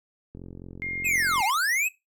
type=click train; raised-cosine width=3 ms; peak=-28 dBFS; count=48; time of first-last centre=0.35-1.404 s; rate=44.6 Hz
type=tone; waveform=sine; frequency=2122 Hz; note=C7; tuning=24 cents sharp; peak=-29 dBFS; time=0.82-1.5 s; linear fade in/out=0 ms
type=linear two-way sweep; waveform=square; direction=down then up; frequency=2637 to 740 to 2637 Hz; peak=-23 dBFS; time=1.04-1.89 s; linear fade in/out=20 ms; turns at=1.44 s
effects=noise-tail reverb RT60 0.2 s tail -19 dB re dry